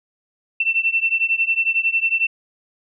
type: beating tone pair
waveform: sine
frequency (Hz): 2683 / 2694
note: E7 / E7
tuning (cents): +30 / +37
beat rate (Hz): 11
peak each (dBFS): -19 / -20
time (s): 0.6-2.27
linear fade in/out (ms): 5
effects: none